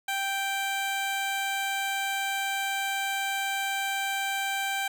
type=tone; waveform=15% pulse; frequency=784 Hz; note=G5; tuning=in tune; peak=-21 dBFS; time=0.08-4.88 s; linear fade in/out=5 ms; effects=none